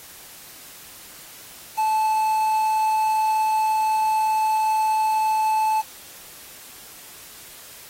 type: tone with quantisation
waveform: triangle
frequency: 871 Hz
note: A5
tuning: 18 cents flat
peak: -16 dBFS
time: 1.77-5.82 s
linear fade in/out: 20 ms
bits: 6
effects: white hiss -43 dBFS RMS until 7.89 s + AAC 48 kbps